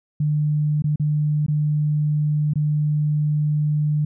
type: tone with dropouts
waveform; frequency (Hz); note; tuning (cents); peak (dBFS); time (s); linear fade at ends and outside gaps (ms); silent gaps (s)
sine; 150; D3; +37; -17; 0.2-4.05; 5; 0.822-0.841 / 0.959-0.997 / 1.464-1.482 / 2.536-2.556
effects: none